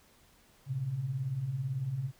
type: beating tone pair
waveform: sine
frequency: 116.54 / 134.54 Hz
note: A#2 / C3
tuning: 0 / +49 cents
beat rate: 18 Hz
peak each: -39 / -32 dBFS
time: 0.66-2.12 s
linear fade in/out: 50 ms
effects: pink hiss -63 dBFS RMS until 2.19 s